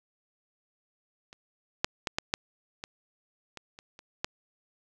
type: clicks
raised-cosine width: 0.2 ms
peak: -30 / -6 / -12 / -10 / -8 / -20 / -24 / -29 / -30 / -11 dBFS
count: 10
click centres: 1.329 / 1.845 / 2.072 / 2.185 / 2.339 / 2.839 / 3.573 / 3.789 / 3.991 / 4.245 s
effects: none